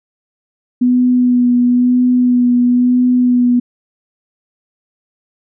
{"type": "tone with vibrato", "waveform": "sine", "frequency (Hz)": 246.9, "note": "B3", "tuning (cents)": 0, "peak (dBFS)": -8, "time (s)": [0.81, 3.6], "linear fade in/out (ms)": 10, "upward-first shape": "sine", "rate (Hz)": 1, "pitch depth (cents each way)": 18, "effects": []}